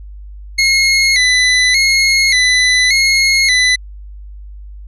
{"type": "tone with vibrato", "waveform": "25% pulse", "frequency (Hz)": 2077, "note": "C7", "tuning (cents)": -13, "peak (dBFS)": -5, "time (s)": [0.58, 3.76], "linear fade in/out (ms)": 10, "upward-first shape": "square", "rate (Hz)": 0.86, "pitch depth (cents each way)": 67, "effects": ["added 50 Hz sine -29 dBFS peak until 4.87 s", "resampled to 24000 Hz"]}